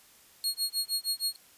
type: tone with tremolo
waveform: sawtooth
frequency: 4300 Hz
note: C8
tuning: 47 cents sharp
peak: -23 dBFS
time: 0.44-1.36 s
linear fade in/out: 0 ms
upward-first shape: sine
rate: 6.4 Hz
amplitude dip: 100%
effects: white hiss -58 dBFS RMS until 1.57 s + resampled to 32000 Hz